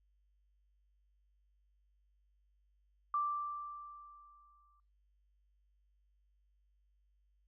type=tone with exponential decay; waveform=sine; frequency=1174.7 Hz; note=D6; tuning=in tune; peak=-30 dBFS; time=3.14-4.8 s; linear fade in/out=2 ms; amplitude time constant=360 ms; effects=noise-tail reverb RT60 0.3 s tail -23 dB re dry + added 50 Hz sine -70 dBFS peak until 7.47 s